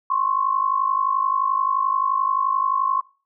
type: tone pair together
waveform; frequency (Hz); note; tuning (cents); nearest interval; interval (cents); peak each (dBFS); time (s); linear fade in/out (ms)
sine; 1048.5 / 1100; C6 / C#6; +3 / -14; minor second; 83; -21; 0.1-3.01; 5
effects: noise-tail reverb RT60 0.4 s tail -26 dB re dry